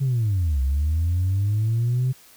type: linear two-way sweep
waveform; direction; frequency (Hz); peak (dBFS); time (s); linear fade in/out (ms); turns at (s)
sine; down then up; 139.7 to 64.7 to 130.9; -17; 0-2.13; 20; 0.61
effects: tanh soft clip ceiling -16 dBFS + white hiss -51 dBFS RMS until 2.36 s